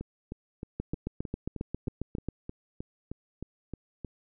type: two click trains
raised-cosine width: 3 ms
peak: -24 / -19 dBFS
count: 14 / 12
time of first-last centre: 0.01-4.047 / 0.8-2.286 s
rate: 3.22 / 7.4 Hz
effects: none